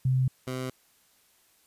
sine / 15% pulse tone pair in turn, 129.7 / 128.8 Hz, C3 / C3, -15 / -27 cents, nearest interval unison, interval 12 cents, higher first, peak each -21 / -25 dBFS, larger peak first, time 0.05-0.28 / 0.47-0.7 s, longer neither, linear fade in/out 5 ms, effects white hiss -64 dBFS RMS until 1.66 s + resampled to 32000 Hz

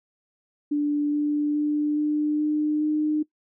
sine tone with pitch steps, 293.1 / 295.3 / 297.5 / 299.8 / 302 / 304.3 Hz, D4 / D4 / D4 / D4 / D4 / D#4, -3 / +10 / +22 / +36 / +48 / -38 cents, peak -20 dBFS, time 0.71-3.23 s, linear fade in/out 10 ms, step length 420 ms, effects noise-tail reverb RT60 0.1 s tail -20 dB re dry

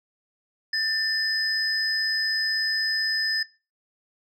sine tone pair together, 1781 / 5052 Hz, A6 / D#8, +21 / +26 cents, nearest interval octave + tritone, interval 1805 cents, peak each -25 dBFS, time 0.73-3.43 s, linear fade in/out 5 ms, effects noise-tail reverb RT60 0.3 s tail -20 dB re dry + tanh soft clip ceiling -16 dBFS

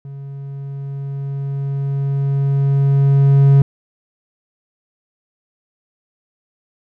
triangle tone with level ramp, 138.59 Hz, C#3, in tune, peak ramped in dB -27 to -4 dBFS, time 0.05-3.62 s, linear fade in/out 2 ms, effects none

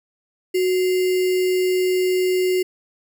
sine tone with sample-and-hold, 368.7 Hz, F#4, 6 cents flat, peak -16 dBFS, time 0.54-2.63 s, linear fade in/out 10 ms, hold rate 2450 Hz, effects none

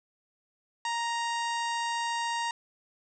harmonic tone, 934 Hz, A#5, 3 cents sharp, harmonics 1 / 2 / 3 / 4 / 5 / 6 / 7 / 8 / 9, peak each -30 / -36 / -40 / -42 / -44 / -46 / -47 / -48 / -49 dBFS, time 0.85-2.51 s, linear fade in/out 2 ms, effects none

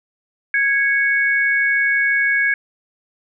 sine tone pair together, 1654.2 / 2217 Hz, G#6 / C#7, -7 / 0 cents, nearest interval perfect fourth, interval 507 cents, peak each -16 / -18 dBFS, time 0.54-2.54 s, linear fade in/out 2 ms, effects none

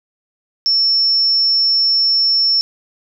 sine tone, 5400 Hz, E8, 41 cents sharp, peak -11 dBFS, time 0.66-2.61 s, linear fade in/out 0 ms, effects none

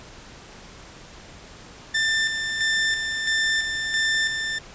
sawtooth tone with tremolo, 1783 Hz, A6, 22 cents sharp, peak -16 dBFS, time 1.94-4.59 s, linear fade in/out 10 ms, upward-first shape square, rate 1.5 Hz, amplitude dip 45%, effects pink hiss -44 dBFS RMS until 4.74 s + resampled to 16000 Hz

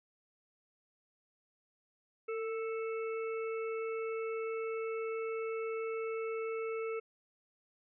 harmonic tone with a mistuned harmonic, 440 Hz, A4, in tune, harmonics 1 / 3 / 5 / 6, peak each -35 / -45 / -49 / -51 dBFS, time 2.28-7 s, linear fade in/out 10 ms, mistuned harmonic 1, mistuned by +36 cents, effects none

